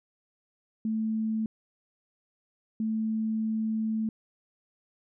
sine tone bursts at uneven times, 220 Hz, A3, in tune, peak -26 dBFS, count 2, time 0.85-1.46 / 2.8-4.09 s, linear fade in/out 2 ms, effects none

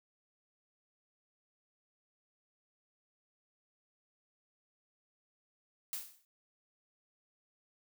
blue noise with exponential decay, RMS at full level -36 dBFS, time 5.93-6.25 s, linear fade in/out 0 ms, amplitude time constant 68 ms, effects none

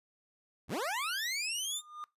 20% pulse linear sweep, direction up, 48.27 to 3691 Hz, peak -28 dBFS, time 0.68-1.82 s, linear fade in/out 50 ms
triangle tone with exponential growth, 1213 Hz, D#6, 44 cents flat, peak -36 dBFS, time 1.6-2.04 s, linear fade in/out 0 ms, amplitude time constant 94 ms
effects noise-tail reverb RT60 0.2 s tail -20 dB re dry + resampled to 32000 Hz

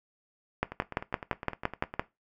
two click trains, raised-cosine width 0.5 ms, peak -22 / -11 dBFS, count 13 / 9, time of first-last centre 0.72-1.94 / 0.63-1.995 s, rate 9.84 / 5.86 Hz, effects noise-tail reverb RT60 0.2 s tail -17 dB re dry

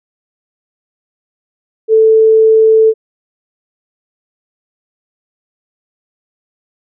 sine tone, 441.4 Hz, A4, 5 cents sharp, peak -4 dBFS, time 1.88-2.94 s, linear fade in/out 50 ms, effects none

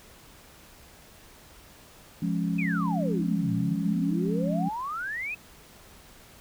sine chord, Db major, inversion first, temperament just, 173.24 / 207.9 / 277.2 Hz, F3 / Ab3 / Db4, -14 / +2 / 0 cents, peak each -27 / -30 / -32 dBFS, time 2.22-4.69 s, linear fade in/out 5 ms
sine exponential two-way sweep, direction down then up, 2601 to 110 to 2601 Hz, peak -30 dBFS, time 2.58-5.35 s, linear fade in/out 10 ms, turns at 3.53 s
effects pink hiss -52 dBFS RMS until 6.4 s

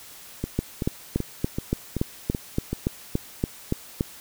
two click trains, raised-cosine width 3 ms, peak -9 / -13 dBFS, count 13 / 7, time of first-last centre 0.59-4.009 / 0.44-2.73 s, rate 3.51 / 2.62 Hz, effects white hiss -45 dBFS RMS until 4.2 s

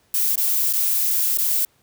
violet noise with dropouts, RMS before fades -20 dBFS, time 0.14-1.65 s, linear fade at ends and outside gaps 2 ms, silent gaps 0.357-0.377 / 0.728-0.735 / 1.374-1.385 s, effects pink hiss -61 dBFS RMS until 1.82 s + high-pass 60 Hz 12 dB/octave

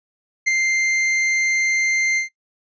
45% pulse tone with ADSR envelope, 2093 Hz, C7, in tune, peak -13 dBFS, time 0.46-2.29 s, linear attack 20 ms, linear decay 8 ms, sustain -4 dB, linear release 120 ms, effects noise-tail reverb RT60 0.1 s tail -18 dB re dry + resampled to 16000 Hz

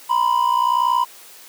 triangle ring-modulated tone, 990 Hz, B5, 4 cents sharp, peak -10 dBFS, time 0.09-1.05 s, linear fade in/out 20 ms, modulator 30.5 Hz, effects white hiss -43 dBFS RMS until 1.48 s + high-pass 300 Hz 12 dB/octave

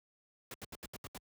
pink noise bursts, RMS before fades -45 dBFS, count 7, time 0.51-1.177 s, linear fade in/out 2 ms, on 31 ms, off 75 ms, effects high-pass 60 Hz 12 dB/octave

